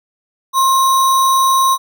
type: tone with sample-and-hold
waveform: sine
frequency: 1064 Hz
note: C6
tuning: 29 cents sharp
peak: -9 dBFS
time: 0.53-1.78 s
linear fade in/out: 50 ms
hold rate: 4900 Hz
effects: none